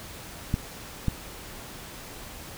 clicks, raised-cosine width 5 ms, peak -11 dBFS, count 2, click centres 0.541 / 1.083 s, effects pink hiss -42 dBFS RMS until 2.57 s

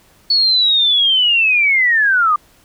sine linear sweep, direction down, 4435 to 1174.7 Hz, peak -10 dBFS, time 0.3-2.36 s, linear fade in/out 5 ms, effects pink hiss -51 dBFS RMS until 2.64 s

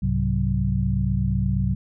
sine tone cluster, 65.8 / 103.9 / 132.3 / 187.8 Hz, C2 / G#2 / C3 / F#3, +10 / +1 / +20 / +26 cents, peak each -25 dBFS, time 0.02-1.75 s, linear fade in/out 10 ms, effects none

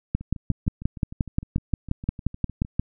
two click trains, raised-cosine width 5 ms, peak -9 / -24 dBFS, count 16 / 17, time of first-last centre 0.15-2.796 / 0.21-2.649 s, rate 5.67 / 6.56 Hz, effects none

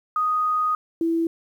sine tone pair in turn, 1244.5 / 330.9 Hz, D#6 / E4, 0 / +7 cents, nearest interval octave + major seventh, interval 2293 cents, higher first, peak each -19 dBFS, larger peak neither, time 0.16-0.75 / 1.01-1.27 s, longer first, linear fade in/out 2 ms, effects 9-bit

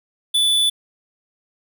square tone, 3476 Hz, A7, 22 cents flat, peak -15 dBFS, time 0.34-0.7 s, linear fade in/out 10 ms, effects none

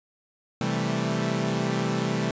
sawtooth chord, A minor seventh, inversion first, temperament equal, 130.81 / 164.81 / 196 / 220 Hz, C3 / E3 / G3 / A3, 0 / 0 / 0 / 0 cents, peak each -26 dBFS, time 0.61-2.31 s, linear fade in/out 2 ms, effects resampled to 16000 Hz

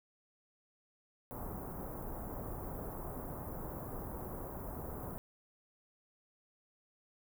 pink band-stop noise, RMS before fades -43 dBFS, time 1.31-5.18 s, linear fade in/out 0 ms, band 1100 to 14000 Hz, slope 24 dB/octave, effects none

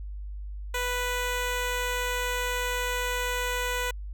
10% pulse tone, 493.9 Hz, B4, in tune, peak -19 dBFS, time 0.74-3.91 s, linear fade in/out 5 ms, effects added 50 Hz sine -34 dBFS peak until 4.13 s

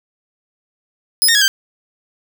15% pulse tone with pitch steps, 5070 / 1840 / 1668 / 1572 Hz, D#8 / A#6 / G#6 / G6, +32 / -23 / +7 / +4 cents, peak -4 dBFS, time 1.22-1.48 s, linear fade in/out 0 ms, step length 65 ms, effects none

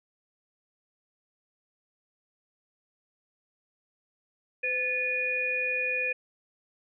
sine tone cluster, 509 / 1741 / 2457 Hz, C5 / A6 / D#7, -48 / -19 / -22 cents, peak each -35 / -36 / -27 dBFS, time 4.63-6.13 s, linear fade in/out 10 ms, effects none

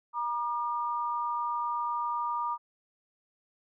sine tone pair together, 951.8 / 1204 Hz, A#5 / D6, +36 / +43 cents, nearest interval major third, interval 407 cents, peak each -31 / -32 dBFS, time 0.13-2.58 s, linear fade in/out 50 ms, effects none

